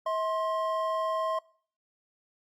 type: tone pair together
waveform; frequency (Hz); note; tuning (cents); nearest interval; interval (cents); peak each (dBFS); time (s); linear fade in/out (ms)
triangle; 643.1 / 1057; E5 / C6; -43 / +17; major sixth; 860; -28; 0.06-1.39; 5
effects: noise-tail reverb RT60 0.5 s tail -22 dB re dry + Opus 48 kbps